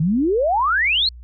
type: exponential sweep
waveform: sine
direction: up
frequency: 146.83 to 4381 Hz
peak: -15 dBFS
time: 0-1.09 s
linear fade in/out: 5 ms
effects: added 60 Hz sine -36 dBFS peak until 1.23 s